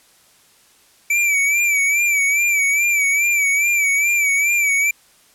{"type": "tone with vibrato", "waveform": "square", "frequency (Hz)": 2310, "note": "D7", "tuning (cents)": -29, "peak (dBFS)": -15, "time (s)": [1.1, 4.91], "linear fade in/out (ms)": 5, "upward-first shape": "sine", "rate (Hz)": 2.4, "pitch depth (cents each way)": 66, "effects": ["white hiss -53 dBFS RMS until 5.34 s", "low-pass 12000 Hz 12 dB/octave"]}